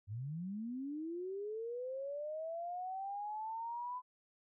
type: linear sweep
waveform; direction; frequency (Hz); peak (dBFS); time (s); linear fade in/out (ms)
sine; up; 95.2 to 1009; -39; 0.07-4.02; 50
effects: none